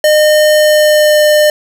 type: tone with pitch glide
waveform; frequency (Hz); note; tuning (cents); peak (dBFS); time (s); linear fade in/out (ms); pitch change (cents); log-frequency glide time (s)
square; 609 to 603.4; D#5 to D5; -37 to +47; -6; 0.04-1.5; 2; -16; 0.53-1.23
effects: none